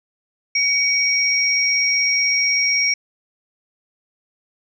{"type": "tone pair together", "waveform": "sine", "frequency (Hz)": [2258, 5595], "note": ["C#7", "F8"], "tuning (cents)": [31, 2], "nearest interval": "octave + major third", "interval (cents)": 1571, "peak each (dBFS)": -18, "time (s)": [0.55, 2.94], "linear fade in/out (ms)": 5, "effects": []}